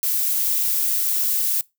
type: noise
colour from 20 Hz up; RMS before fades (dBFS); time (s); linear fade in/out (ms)
violet; -21; 0.03-1.61; 0
effects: noise-tail reverb RT60 0.2 s tail -22 dB re dry